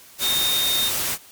sine tone in noise, 3680 Hz, A#7, 23 cents flat, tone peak -20 dBFS, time 0.2-0.92 s, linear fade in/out 50 ms, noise white, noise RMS -24 dBFS, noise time 0.18-1.18 s, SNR +1 dB, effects white hiss -47 dBFS RMS until 1.31 s + MP3 96 kbps

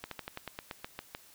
slowing click train, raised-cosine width 0.3 ms, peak -22 dBFS, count 11, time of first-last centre 0.04-1.149 s, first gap 73 ms, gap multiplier 1.09, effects white hiss -58 dBFS RMS until 1.34 s

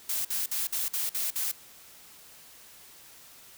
blue noise bursts, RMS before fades -30 dBFS, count 7, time 0.09-1.516 s, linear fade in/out 5 ms, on 160 ms, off 51 ms, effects white hiss -52 dBFS RMS until 3.57 s

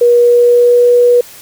sine tone with pitch glide, 480 to 485.6 Hz, B4 to B4, -49 to -29 cents, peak -4 dBFS, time 0.01-1.21 s, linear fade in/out 5 ms, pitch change +20 cents, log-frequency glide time 0.19-0.88 s, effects white hiss -35 dBFS RMS until 1.41 s

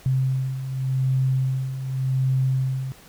sine beating tone pair, 130.81 / 131.68 Hz, C3 / C3, 0 / +11 cents, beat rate 0.87 Hz, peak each -27 / -21 dBFS, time 0.06-2.92 s, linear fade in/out 0 ms, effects pink hiss -49 dBFS RMS until 3.08 s

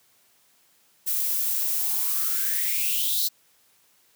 violet noise with high-pass filter sweep, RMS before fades -25 dBFS, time 1.06-3.29 s, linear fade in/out 20 ms, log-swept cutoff 300 to 4300 Hz, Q 7.5, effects white hiss -62 dBFS RMS until 4.15 s + high-pass 80 Hz 12 dB/octave

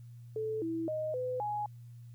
sine tone with pitch steps, 436.8 / 327.4 / 621 / 505 / 835 Hz, A4 / E4 / D#5 / B4 / G#5, -13 / -12 / -3 / +39 / +9 cents, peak -32 dBFS, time 0.36-1.66 s, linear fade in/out 2 ms, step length 260 ms, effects added 119 Hz sine -47 dBFS peak until 2.14 s + white hiss -73 dBFS RMS until 2.14 s

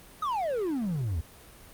triangle exponential sweep, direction down, 1295 to 73.42 Hz, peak -25 dBFS, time 0.22-1.21 s, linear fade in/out 5 ms, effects pink hiss -51 dBFS RMS until 1.73 s + Opus 32 kbps

